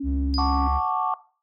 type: tone with vibrato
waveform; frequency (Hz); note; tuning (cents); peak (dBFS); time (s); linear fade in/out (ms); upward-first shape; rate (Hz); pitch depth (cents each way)
sine; 276.6; C#4; -4; -26; 0-0.68; 10; square; 18; 16
type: tone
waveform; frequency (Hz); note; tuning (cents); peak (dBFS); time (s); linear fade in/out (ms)
triangle; 68.8; C#2; -12; -21; 0.03-0.81; 50
type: tone with exponential decay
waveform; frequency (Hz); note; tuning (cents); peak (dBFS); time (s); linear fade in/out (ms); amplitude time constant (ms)
sine; 4947; D#8; -11; -26; 0.34-0.9; 0; 120
type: chord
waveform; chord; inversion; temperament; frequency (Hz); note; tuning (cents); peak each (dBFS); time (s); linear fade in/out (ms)
sine; D major seventh; first; equal; 740 / 880 / 1108.7 / 1174.7; F#5 / A5 / C#6 / D6; 0 / 0 / 0 / 0; -27; 0.38-1.14; 2
effects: noise-tail reverb RT60 0.4 s tail -18 dB re dry + tanh soft clip ceiling -10 dBFS